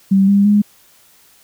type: tone with pitch steps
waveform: sine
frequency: 194.1 / 200.2 / 206.6 Hz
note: G3 / G3 / G#3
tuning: -17 / +37 / -9 cents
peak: -8 dBFS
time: 0.11-0.62 s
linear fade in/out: 10 ms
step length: 170 ms
effects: white hiss -50 dBFS RMS until 1.43 s